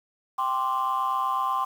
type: chord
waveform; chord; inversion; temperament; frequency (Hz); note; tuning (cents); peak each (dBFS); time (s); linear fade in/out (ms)
sine; G suspended fourth; none; equal; 784 / 1046.5 / 1174.7; G5 / C6 / D6; 0 / 0 / 0; -29 / -24 / -28; 0.38-1.65; 10
effects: tanh soft clip ceiling -18 dBFS + 8-bit